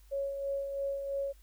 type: tone with tremolo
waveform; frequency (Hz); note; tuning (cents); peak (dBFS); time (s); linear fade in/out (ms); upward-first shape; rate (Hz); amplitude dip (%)
sine; 554.4; C#5; 0; -30; 0.11-1.33; 20; sine; 3; 45
effects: added 50 Hz sine -55 dBFS peak until 1.42 s + white hiss -67 dBFS RMS until 1.42 s